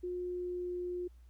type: tone with pitch glide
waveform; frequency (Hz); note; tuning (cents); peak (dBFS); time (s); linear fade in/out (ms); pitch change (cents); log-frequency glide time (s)
sine; 358.4 to 356.3; F4 to F4; +45 to +35; -35; 0.03-1.08; 10; -10; 0.23-0.75
effects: added 60 Hz sine -54 dBFS peak until 1.29 s + pink hiss -75 dBFS RMS until 1.29 s